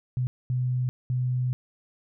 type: tone bursts at uneven times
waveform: sine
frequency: 126 Hz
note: B2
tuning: 35 cents sharp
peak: -23 dBFS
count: 3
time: 0.17-0.27 / 0.5-0.89 / 1.1-1.53 s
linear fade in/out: 0 ms
effects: none